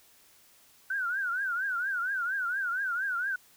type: tone with vibrato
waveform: sine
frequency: 1497 Hz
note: F#6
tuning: 20 cents sharp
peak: -28 dBFS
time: 0.9-3.36 s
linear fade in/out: 5 ms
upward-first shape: triangle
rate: 4.3 Hz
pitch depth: 170 cents each way
effects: white hiss -60 dBFS RMS until 3.56 s